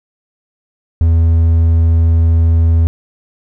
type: tone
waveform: triangle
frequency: 82.41 Hz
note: E2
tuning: in tune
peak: -5 dBFS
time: 1.01-2.87 s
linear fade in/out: 0 ms
effects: none